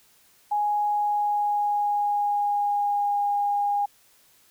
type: tone with pitch glide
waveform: sine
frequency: 830.6 to 815.4 Hz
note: G#5 to G#5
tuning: 0 to -32 cents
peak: -21 dBFS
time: 0.51-3.86 s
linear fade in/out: 10 ms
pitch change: -32 cents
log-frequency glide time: 0.87-3.22 s
effects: white hiss -59 dBFS RMS until 4.5 s